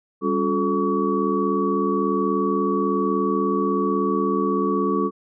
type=tone cluster; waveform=sine; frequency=196.9 / 278.1 / 358.3 / 434.7 / 1133 Hz; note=G3 / C#4 / F4 / A4 / C#6; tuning=+8 / +6 / +44 / -21 / +37 cents; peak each=-25 dBFS; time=0.21-5.11 s; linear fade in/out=50 ms; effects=none

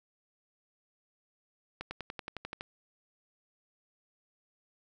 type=accelerating click train; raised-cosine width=0.3 ms; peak=-22 dBFS; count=10; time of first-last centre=1.81-2.609 s; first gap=100 ms; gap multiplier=0.97; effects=none

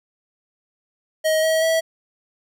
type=tone with pitch steps; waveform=square; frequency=630 / 639.9 / 650 Hz; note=D#5 / D#5 / E5; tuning=+21 / +48 / -24 cents; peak=-17 dBFS; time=1.24-1.81 s; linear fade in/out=20 ms; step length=190 ms; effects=none

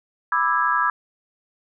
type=chord; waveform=sine; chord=E dominant seventh; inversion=second; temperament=just; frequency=988.9 / 1186.7 / 1318.5 / 1648.1 Hz; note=B5 / D6 / E6 / G#6; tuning=+2 / +18 / 0 / -14 cents; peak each=-23 dBFS; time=0.32-0.9 s; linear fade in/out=2 ms; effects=none

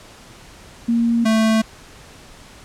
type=tone pair in turn; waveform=sine / square; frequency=233.1 / 220.9 Hz; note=A#3 / A3; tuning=0 / +7 cents; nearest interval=minor second; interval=93 cents; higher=first; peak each=-14 / -14 dBFS; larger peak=neither; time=0.88-1.25 / 1.25-1.62 s; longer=neither; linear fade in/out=10 ms; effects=pink hiss -43 dBFS RMS until 2.64 s + low-pass 9000 Hz 12 dB/octave

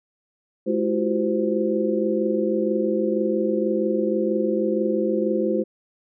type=tone cluster; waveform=sine; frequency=212.1 / 334.3 / 358.6 / 380.5 / 516 Hz; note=G#3 / E4 / F4 / F#4 / C5; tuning=+37 / +24 / +46 / +48 / -24 cents; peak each=-25 / -25 / -30 / -26 / -25 dBFS; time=0.66-5.64 s; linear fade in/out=20 ms; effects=none

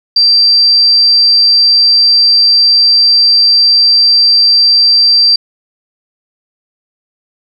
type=tone; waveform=sine; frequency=4699 Hz; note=D8; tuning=in tune; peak=-4 dBFS; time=0.16-5.36 s; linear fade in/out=5 ms; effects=7-bit

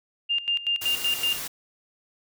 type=tone with tremolo; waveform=sine; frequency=2804 Hz; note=F7; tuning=6 cents sharp; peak=-21 dBFS; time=0.29-1.39 s; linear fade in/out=20 ms; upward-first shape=square; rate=5.3 Hz; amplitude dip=80%
type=noise; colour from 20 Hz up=white; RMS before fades=-33 dBFS; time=0.81-1.48 s; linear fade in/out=10 ms
effects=none

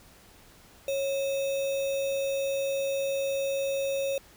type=tone with sample-and-hold; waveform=sine; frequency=549 Hz; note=C#5; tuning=17 cents flat; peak=-26 dBFS; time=0.88-4.18 s; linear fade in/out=2 ms; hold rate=3150 Hz; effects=pink hiss -55 dBFS RMS until 4.36 s

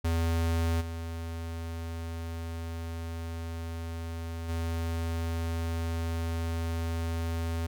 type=tone with level steps; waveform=square; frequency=82.9 Hz; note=E2; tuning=10 cents sharp; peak=-26 / -35 / -30 dBFS; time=0.04-7.67 s; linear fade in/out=10 ms; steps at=0.8 / 4.48 s; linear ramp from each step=20 ms; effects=none

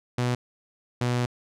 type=tone pair in turn; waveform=sawtooth; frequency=123.1 / 122.51 Hz; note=B2 / B2; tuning=-5 / -14 cents; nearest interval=unison; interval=9 cents; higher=first; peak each=-19 dBFS; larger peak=neither; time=0.18-0.35 / 1.01-1.26 s; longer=second; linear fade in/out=5 ms; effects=low-pass 8000 Hz 12 dB/octave

